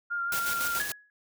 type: tone with vibrato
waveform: sine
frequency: 1396.9 Hz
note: F6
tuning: in tune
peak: -28 dBFS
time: 0.1-0.8 s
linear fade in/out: 20 ms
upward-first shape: sine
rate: 5.8 Hz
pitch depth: 20 cents each way
type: noise with tremolo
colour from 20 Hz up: white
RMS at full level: -32 dBFS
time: 0.32-0.92 s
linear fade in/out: 2 ms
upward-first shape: square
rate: 7 Hz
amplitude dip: 45%
type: tone with exponential decay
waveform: sine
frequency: 1679 Hz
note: G#6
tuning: 18 cents sharp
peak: -26 dBFS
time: 0.8-1.1 s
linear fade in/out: 1 ms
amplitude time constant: 65 ms
effects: none